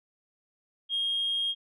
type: tone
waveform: sine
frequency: 3244 Hz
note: G#7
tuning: 41 cents flat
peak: -25 dBFS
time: 0.89-1.55 s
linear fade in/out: 50 ms
effects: tanh soft clip ceiling -22 dBFS